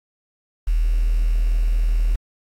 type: tone with quantisation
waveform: sine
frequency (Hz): 40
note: D#1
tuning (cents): +49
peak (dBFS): -15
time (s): 0.67-2.16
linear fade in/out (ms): 10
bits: 7
effects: AAC 64 kbps